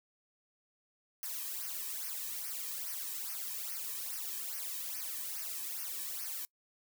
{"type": "noise with flanger", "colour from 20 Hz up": "blue", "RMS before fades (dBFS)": -40, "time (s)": [1.23, 6.45], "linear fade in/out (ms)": 0, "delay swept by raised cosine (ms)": [0.26, 1.46], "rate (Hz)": 2.4, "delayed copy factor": -0.9, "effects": ["noise-tail reverb RT60 0.1 s tail -25 dB re dry"]}